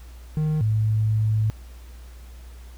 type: tone pair in turn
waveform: triangle / sine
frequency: 154.3 / 108.57 Hz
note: D#3 / A2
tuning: -14 / -23 cents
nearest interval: tritone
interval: 609 cents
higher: first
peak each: -18 dBFS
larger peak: neither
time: 0.37-0.61 / 0.61-1.5 s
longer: second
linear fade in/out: 0 ms
effects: added 60 Hz sine -39 dBFS peak until 2.77 s + pink hiss -53 dBFS RMS until 2.77 s